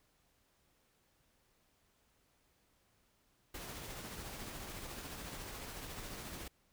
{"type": "noise with tremolo", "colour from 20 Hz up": "pink", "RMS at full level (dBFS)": -45, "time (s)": [3.54, 6.48], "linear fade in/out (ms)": 5, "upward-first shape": "triangle", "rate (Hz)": 14, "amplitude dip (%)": 35, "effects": ["pink hiss -74 dBFS RMS until 6.72 s"]}